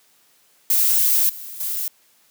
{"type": "noise with level steps", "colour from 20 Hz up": "violet", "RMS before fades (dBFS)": [-17, -35, -25], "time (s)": [0.7, 1.88], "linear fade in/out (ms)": 2, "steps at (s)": [1.29, 1.6], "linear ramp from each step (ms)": 5, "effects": ["white hiss -58 dBFS RMS until 2.3 s", "high-pass 150 Hz 12 dB/octave"]}